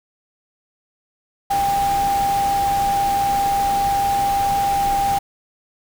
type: tone in noise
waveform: sine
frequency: 797 Hz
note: G5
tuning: 28 cents sharp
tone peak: -16 dBFS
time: 1.5-5.19 s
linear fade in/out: 10 ms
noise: pink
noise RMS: -29 dBFS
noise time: 1.5-5.19 s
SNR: +10 dB
effects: none

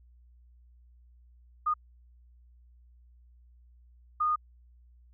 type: tone bursts at uneven times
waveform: sine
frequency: 1228 Hz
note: D#6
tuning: 23 cents flat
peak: -24 dBFS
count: 2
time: 1.66-1.74 / 4.2-4.36 s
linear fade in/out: 10 ms
effects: added 60 Hz sine -55 dBFS peak until 5.13 s

